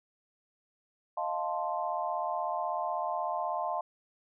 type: chord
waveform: sine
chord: F dominant seventh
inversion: third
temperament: equal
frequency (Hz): 622.3 / 698.5 / 880 / 1046.5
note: Eb5 / F5 / A5 / C6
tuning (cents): 0 / 0 / 0 / 0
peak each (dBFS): -37 / -34 / -36 / -36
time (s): 1.17-3.81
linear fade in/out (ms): 5
effects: none